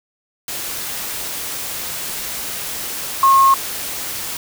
sine tone in noise, 1081 Hz, C#6, 44 cents flat, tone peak -8 dBFS, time 3.23-3.54 s, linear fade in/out 2 ms, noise white, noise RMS -26 dBFS, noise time 0.48-4.37 s, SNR +15 dB, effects none

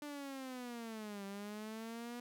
sawtooth linear two-way sweep, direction down then up, 296.6 to 196 to 243.2 Hz, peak -40 dBFS, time 0.02-2.2 s, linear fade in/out 2 ms, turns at 1.25 s, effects none

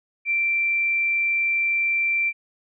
sine tone, 2351 Hz, D7, 1 cent sharp, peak -19 dBFS, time 0.25-2.33 s, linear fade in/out 50 ms, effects none

